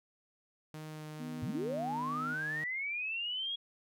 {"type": "tone with vibrato", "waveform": "sawtooth", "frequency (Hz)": 154.3, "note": "D#3", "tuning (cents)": -14, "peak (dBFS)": -39, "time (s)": [0.74, 2.64], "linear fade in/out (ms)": 0, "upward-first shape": "sine", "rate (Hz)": 2.1, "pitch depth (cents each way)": 11}
{"type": "tone with pitch glide", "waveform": "sine", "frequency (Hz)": [247.4, 250.9], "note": ["B3", "B3"], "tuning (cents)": [3, 28], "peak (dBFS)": -40, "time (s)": [1.19, 2.35], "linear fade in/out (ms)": 20, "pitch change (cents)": 25, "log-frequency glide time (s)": [1.94, 2.16]}
{"type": "linear sweep", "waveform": "sine", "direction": "up", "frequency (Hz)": [85.6, 3322], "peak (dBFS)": -34, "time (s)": [1.42, 3.56], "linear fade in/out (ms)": 10}
{"effects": []}